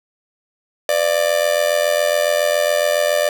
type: tone with amplitude modulation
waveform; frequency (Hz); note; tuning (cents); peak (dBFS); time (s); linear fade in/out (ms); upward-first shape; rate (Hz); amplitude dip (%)
45% pulse; 592; D5; +14; -11; 0.89-3.29; 2; sine; 87.2; 80
effects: none